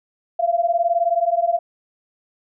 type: beating tone pair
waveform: sine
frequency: 675 / 694 Hz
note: E5 / F5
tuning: +41 / -11 cents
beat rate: 19 Hz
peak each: -19 dBFS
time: 0.39-1.59 s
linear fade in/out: 10 ms
effects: none